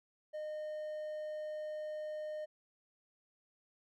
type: tone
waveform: triangle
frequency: 612 Hz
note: D#5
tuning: 29 cents flat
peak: -37 dBFS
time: 0.33-2.46 s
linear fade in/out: 20 ms
effects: none

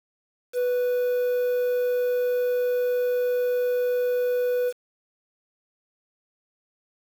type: tone with quantisation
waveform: triangle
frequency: 493.9 Hz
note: B4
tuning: in tune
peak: -19 dBFS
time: 0.53-4.73 s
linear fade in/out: 50 ms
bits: 7
effects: none

